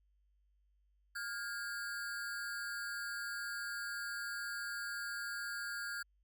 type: ring-modulated tone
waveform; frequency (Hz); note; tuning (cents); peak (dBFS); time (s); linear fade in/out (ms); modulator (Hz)
square; 1521; F#6; +47; -37; 1.15-6.03; 10; 110
effects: added 50 Hz sine -70 dBFS peak until 6.23 s